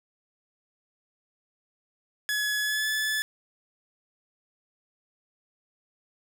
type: tone with pitch glide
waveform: sawtooth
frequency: 1696 to 1730.6 Hz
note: G#6 to A6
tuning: +36 to -29 cents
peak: -22 dBFS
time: 2.29-3.22 s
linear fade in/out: 0 ms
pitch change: +35 cents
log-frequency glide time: 2.61-2.88 s
effects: none